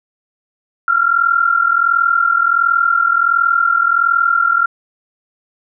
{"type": "tone pair together", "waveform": "sine", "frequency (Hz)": [1356.6, 1398], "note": ["E6", "F6"], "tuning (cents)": [49, 1], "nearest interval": "minor second", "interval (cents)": 52, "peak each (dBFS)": [-14, -13], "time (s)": [0.88, 4.66], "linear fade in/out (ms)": 2, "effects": []}